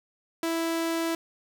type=tone; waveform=sawtooth; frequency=330.2 Hz; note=E4; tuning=3 cents sharp; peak=-22 dBFS; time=0.43-1.15 s; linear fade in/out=2 ms; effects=10-bit